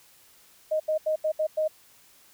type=tone bursts at uneven times; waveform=sine; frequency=622.3 Hz; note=D#5; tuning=in tune; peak=-22 dBFS; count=6; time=0.71-0.8 / 0.88-0.98 / 1.06-1.16 / 1.24-1.32 / 1.39-1.47 / 1.57-1.68 s; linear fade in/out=10 ms; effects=white hiss -57 dBFS RMS until 2.33 s